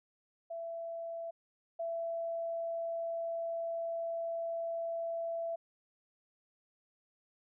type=tone pair in turn; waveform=sine; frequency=668 / 668 Hz; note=E5 / E5; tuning=+23 / +23 cents; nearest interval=unison; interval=0 cents; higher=neither; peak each=-38 / -34 dBFS; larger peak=second; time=0.5-1.31 / 1.79-5.56 s; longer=second; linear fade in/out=10 ms; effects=none